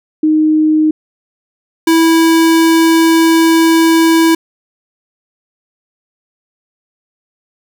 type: tone pair in turn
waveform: sine / square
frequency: 310 / 327.5 Hz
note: D#4 / E4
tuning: -6 / -11 cents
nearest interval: minor second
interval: 95 cents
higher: second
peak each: -7 dBFS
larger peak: neither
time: 0.23-0.91 / 1.87-4.35 s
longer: second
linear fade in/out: 5 ms
effects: none